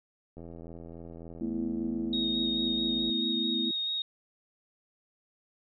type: click train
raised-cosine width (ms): 2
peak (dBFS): -32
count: 229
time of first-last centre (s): 0.37-3.097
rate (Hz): 83.6
type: chord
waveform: sine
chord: A suspended second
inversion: none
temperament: equal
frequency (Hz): 220 / 246.9 / 329.6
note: A3 / B3 / E4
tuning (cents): 0 / 0 / 0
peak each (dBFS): -34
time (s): 1.41-3.71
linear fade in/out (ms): 5
type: tone with vibrato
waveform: sine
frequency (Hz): 3739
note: A#7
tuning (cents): +4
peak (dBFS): -29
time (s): 2.13-4.02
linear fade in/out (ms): 2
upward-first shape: square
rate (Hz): 4.6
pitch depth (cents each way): 10
effects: none